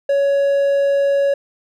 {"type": "tone", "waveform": "triangle", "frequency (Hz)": 559, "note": "C#5", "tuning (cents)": 14, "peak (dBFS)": -11, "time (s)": [0.09, 1.34], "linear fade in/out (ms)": 5, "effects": []}